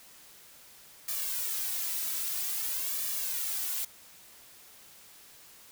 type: noise with flanger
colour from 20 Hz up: blue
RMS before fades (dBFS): -33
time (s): 1.08-3.85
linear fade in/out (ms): 5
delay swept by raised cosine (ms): 1.7 to 3.1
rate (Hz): 0.51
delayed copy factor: +0.8
effects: white hiss -54 dBFS RMS until 5.71 s